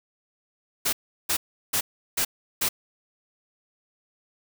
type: noise bursts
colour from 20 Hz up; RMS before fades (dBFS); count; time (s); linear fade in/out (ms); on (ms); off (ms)
white; -24; 5; 0.85-2.69; 10; 80; 360
effects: none